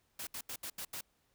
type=noise bursts at uneven times; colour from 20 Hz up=white; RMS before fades=-42 dBFS; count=6; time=0.19-0.27 / 0.34-0.41 / 0.49-0.56 / 0.63-0.7 / 0.78-0.85 / 0.93-1.01 s; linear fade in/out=5 ms; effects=pink hiss -75 dBFS RMS until 1.34 s